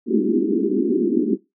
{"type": "band-pass noise", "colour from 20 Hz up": "white", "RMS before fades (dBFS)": -19, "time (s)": [0.06, 1.38], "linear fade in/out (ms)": 50, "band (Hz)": [200, 400], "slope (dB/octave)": 96, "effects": ["noise-tail reverb RT60 0.2 s tail -18 dB re dry"]}